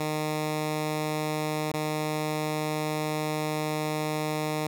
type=tone with dropouts; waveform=10% pulse; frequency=153.5 Hz; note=D#3; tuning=23 cents flat; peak=-19 dBFS; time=0-4.67 s; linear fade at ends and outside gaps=2 ms; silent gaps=1.718-1.739 s; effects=none